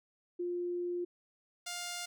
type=tone pair in turn; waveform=sine / 5% pulse; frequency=352.1 / 704.2 Hz; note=F4 / F5; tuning=+14 / +14 cents; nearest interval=octave; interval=1200 cents; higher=second; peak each=-33 / -27 dBFS; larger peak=second; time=0.39-1.05 / 1.66-2.06 s; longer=first; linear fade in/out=10 ms; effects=none